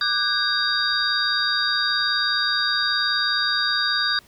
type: tone cluster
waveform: sine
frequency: 1185 / 1505 / 1624 / 3760 / 4725 Hz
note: D6 / F#6 / G#6 / A#7 / D8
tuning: +15 / +29 / -39 / +14 / +10 cents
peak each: -29 / -26 / -26 / -25 / -24 dBFS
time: 0.01-4.19 s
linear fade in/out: 2 ms
effects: pink hiss -53 dBFS RMS until 4.27 s